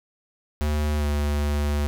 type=tone with pitch glide; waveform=square; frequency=74.9 to 73.19 Hz; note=D2 to D2; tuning=+35 to -5 cents; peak=-22 dBFS; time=0.61-1.87 s; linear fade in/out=0 ms; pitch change=-40 cents; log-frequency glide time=0.98-1.05 s; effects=none